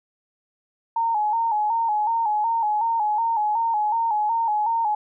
sine tone with vibrato, 880 Hz, A5, in tune, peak -19 dBFS, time 0.96-4.95 s, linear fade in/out 5 ms, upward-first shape square, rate 2.7 Hz, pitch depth 72 cents each way, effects none

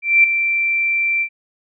sine tone with ADSR envelope, 2349 Hz, D7, in tune, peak -6 dBFS, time 0.02-1.29 s, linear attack 220 ms, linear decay 3 ms, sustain -9 dB, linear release 76 ms, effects none

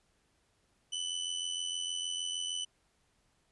sawtooth tone with amplitude modulation, 3000 Hz, F#7, 23 cents sharp, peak -28 dBFS, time 0.92-2.65 s, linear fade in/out 10 ms, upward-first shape sine, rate 86.5 Hz, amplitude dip 65%, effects pink hiss -73 dBFS RMS until 3.51 s + resampled to 24000 Hz

